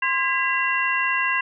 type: tone cluster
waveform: sine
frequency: 1045 / 1631 / 1997 / 2742 Hz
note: C6 / G#6 / B6 / F7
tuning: -2 / -32 / +19 / -32 cents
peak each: -25 dBFS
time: 0.02-1.41 s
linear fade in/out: 5 ms
effects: none